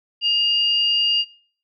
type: tone pair together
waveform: sine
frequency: 2835 / 4765 Hz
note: F7 / D8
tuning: +25 / +24 cents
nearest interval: major sixth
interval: 899 cents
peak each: -17 / -24 dBFS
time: 0.21-1.25 s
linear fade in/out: 50 ms
effects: noise-tail reverb RT60 0.6 s tail -24 dB re dry